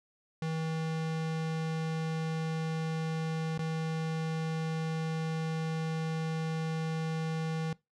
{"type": "tone with dropouts", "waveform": "square", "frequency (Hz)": 160.4, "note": "E3", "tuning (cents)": -47, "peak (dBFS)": -32, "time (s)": [0.42, 7.73], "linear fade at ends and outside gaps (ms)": 2, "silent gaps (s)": [3.578, 3.591], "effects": ["noise-tail reverb RT60 0.2 s tail -21 dB re dry", "low-pass 6000 Hz 12 dB/octave"]}